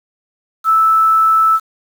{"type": "tone with quantisation", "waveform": "sine", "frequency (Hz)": 1314, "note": "E6", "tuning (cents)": -6, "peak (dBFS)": -8, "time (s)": [0.64, 1.6], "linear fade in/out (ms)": 50, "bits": 6, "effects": []}